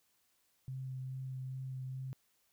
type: tone with vibrato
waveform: sine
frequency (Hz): 130.81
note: C3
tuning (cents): 0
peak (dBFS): -39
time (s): 0.68-2.13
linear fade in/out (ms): 0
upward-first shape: sine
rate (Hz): 2.4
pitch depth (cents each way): 12
effects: white hiss -75 dBFS RMS until 2.52 s